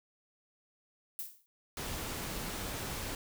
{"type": "noise with exponential decay", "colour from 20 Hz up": "violet", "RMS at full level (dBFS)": -36, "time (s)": [1.19, 1.46], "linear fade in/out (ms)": 0, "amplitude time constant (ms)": 58}
{"type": "noise", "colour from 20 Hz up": "pink", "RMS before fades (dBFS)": -39, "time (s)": [1.77, 3.15], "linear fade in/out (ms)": 2}
{"effects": []}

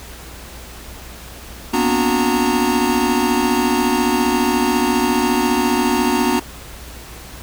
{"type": "tone cluster", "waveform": "square", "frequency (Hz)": [238.4, 252.9, 288.8, 364.1, 924], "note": ["A#3", "B3", "D4", "F#4", "A#5"], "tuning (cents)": [39, 41, -29, -28, -16], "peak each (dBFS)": -22, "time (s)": [1.73, 6.4], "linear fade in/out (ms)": 10, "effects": ["added 60 Hz sine -37 dBFS peak until 7.42 s", "pink hiss -37 dBFS RMS until 7.42 s"]}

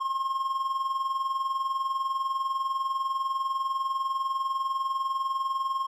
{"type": "tone with tremolo", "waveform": "triangle", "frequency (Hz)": 1071, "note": "C6", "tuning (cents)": 40, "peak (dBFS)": -22, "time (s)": [0, 5.87], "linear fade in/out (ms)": 20, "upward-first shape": "sine", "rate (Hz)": 20, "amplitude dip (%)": 60, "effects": []}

